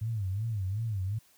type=tone with vibrato; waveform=sine; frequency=103.5 Hz; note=G#2; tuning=5 cents flat; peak=-29 dBFS; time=0.01-1.19 s; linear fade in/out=10 ms; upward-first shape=sine; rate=2.7 Hz; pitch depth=190 cents each way; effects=white hiss -63 dBFS RMS until 1.37 s